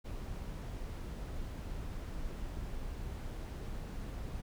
brown noise, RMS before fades -41 dBFS, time 0.04-4.42 s, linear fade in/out 20 ms, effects none

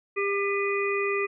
harmonic tone with a mistuned harmonic, 399.7 Hz, G4, 34 cents sharp, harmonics 1 / 3 / 5 / 6, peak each -26 / -32 / -32 / -31 dBFS, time 0.16-1.27 s, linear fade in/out 20 ms, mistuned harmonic 6, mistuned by +49 cents, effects none

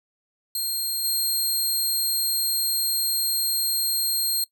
15% pulse tone with level steps, 4210 Hz, C8, 10 cents sharp, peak -18 / -15 dBFS, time 0.55-4.44 s, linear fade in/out 2 ms, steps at 1.04 s, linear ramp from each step 5 ms, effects noise-tail reverb RT60 0.1 s tail -21 dB re dry

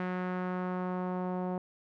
sawtooth tone with low-pass filter sweep, 182.3 Hz, F#3, 25 cents flat, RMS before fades -34 dBFS, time 0-1.58 s, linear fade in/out 2 ms, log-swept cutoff 1800 to 810 Hz, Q 1.6, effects none

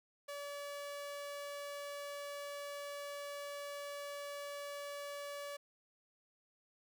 sawtooth tone, 573 Hz, D5, 43 cents flat, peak -39 dBFS, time 0.28-5.57 s, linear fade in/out 10 ms, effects none

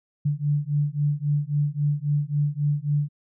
sine beating tone pair, 144.5 / 148.2 Hz, D3 / D3, -28 / +16 cents, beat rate 3.7 Hz, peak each -24 dBFS, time 0.25-3.09 s, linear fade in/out 10 ms, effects none

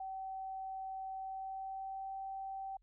sine tone with pitch glide, 766 to 774 Hz, G5 to G5, -40 to -22 cents, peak -40 dBFS, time 0-2.77 s, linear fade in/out 5 ms, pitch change +18 cents, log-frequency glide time 1.17-2.15 s, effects added 41 Hz sine -66 dBFS peak until 2.82 s

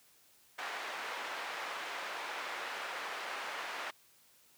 white band-pass noise, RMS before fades -41 dBFS, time 0.58-3.91 s, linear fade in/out 10 ms, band 630 to 1900 Hz, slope 12 dB/octave, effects white hiss -65 dBFS RMS until 4.57 s + high-pass 60 Hz 12 dB/octave

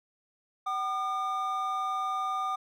triangle tone pair together, 762.3 / 1210 Hz, G5 / D#6, -49 / -49 cents, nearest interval minor sixth, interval 800 cents, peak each -32 / -28 dBFS, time 0.66-2.56 s, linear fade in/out 10 ms, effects none

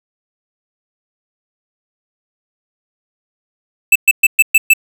square tone bursts, 2637 Hz, E7, in tune, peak -5 dBFS, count 6, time 3.92-4.736 s, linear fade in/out 5 ms, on 36 ms, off 120 ms, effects none

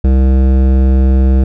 sine tone with hard clipping, 65.6 Hz, C2, 5 cents sharp, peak -8 dBFS, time 0.04-1.44 s, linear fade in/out 5 ms, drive 14 dB, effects none

